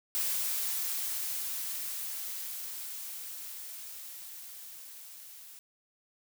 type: noise with level ramp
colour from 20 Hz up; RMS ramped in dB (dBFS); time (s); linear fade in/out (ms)
blue; -31 to -50; 0.15-5.59; 0
effects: none